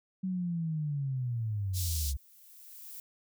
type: linear sweep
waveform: sine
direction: down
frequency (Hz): 190 to 65.41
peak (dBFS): -30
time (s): 0.23-2.17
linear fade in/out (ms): 10
type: noise with exponential growth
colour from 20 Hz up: violet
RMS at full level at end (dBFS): -44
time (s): 1.16-3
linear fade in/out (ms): 1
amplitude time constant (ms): 400
type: high-pass noise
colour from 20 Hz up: pink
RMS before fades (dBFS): -37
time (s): 1.73-2.14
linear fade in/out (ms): 50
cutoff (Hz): 4300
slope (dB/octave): 24
effects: none

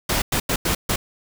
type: noise bursts at uneven times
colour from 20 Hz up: pink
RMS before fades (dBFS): -21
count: 5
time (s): 0.09-0.22 / 0.32-0.4 / 0.49-0.56 / 0.65-0.75 / 0.89-0.96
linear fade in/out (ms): 5
effects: none

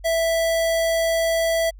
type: tone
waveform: square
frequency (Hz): 659.3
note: E5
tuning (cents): 0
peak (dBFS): -19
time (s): 0.04-1.71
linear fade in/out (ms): 20
effects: added 47 Hz sine -39 dBFS peak until 1.79 s

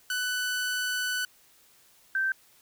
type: tone pair in turn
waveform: sawtooth / sine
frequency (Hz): 1494 / 1557.6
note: F#6 / G6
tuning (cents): +16 / -12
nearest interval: minor second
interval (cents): 72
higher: second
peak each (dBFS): -24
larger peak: neither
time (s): 0.1-1.25 / 2.15-2.32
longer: first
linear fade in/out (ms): 2
effects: white hiss -60 dBFS RMS until 2.61 s

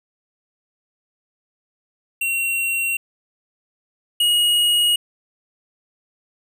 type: tone pair in turn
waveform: square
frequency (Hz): 2739 / 2888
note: F7 / F#7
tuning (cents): -34 / -43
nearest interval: minor second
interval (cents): 91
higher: second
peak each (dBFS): -20 / -15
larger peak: second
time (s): 2.21-2.97 / 4.2-4.96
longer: neither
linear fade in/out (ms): 5
effects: none

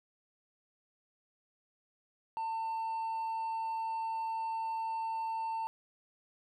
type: tone with hard clipping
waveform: sine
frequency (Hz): 898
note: A5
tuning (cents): +35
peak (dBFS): -34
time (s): 2.37-5.67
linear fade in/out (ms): 0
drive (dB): 2
effects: none

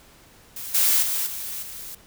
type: noise with level steps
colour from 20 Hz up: blue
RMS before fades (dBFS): -34 / -19 / -25 / -32 / -37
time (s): 0.56-1.95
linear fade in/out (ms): 5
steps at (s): 0.74 / 1.02 / 1.26 / 1.62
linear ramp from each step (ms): 10
effects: pink hiss -52 dBFS RMS until 2.06 s

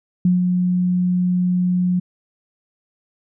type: tone with ADSR envelope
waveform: sine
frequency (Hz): 180.1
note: F#3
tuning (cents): -46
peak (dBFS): -11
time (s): 0.25-2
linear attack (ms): 3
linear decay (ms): 150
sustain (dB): -4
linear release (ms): 12
effects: none

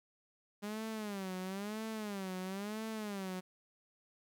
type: tone with vibrato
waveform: sawtooth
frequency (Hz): 202.2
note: G#3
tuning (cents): -46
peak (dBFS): -35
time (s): 0.62-3.41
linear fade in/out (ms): 20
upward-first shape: sine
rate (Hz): 1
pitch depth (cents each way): 160
effects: 12-bit

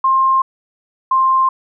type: tone pair in turn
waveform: sine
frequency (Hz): 1060 / 1052.7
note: C6 / C6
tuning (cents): +22 / +10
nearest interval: unison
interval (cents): 12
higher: first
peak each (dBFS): -10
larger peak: neither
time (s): 0.04-0.42 / 1.11-1.49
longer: neither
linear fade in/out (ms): 5
effects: none

